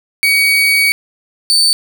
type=tone pair in turn; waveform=35% pulse; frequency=2255 / 4541 Hz; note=C#7 / C#8; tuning=+29 / +41 cents; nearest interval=octave; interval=1212 cents; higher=second; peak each=-7 dBFS; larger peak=neither; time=0.23-0.92 / 1.5-1.73 s; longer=first; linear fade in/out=0 ms; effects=7-bit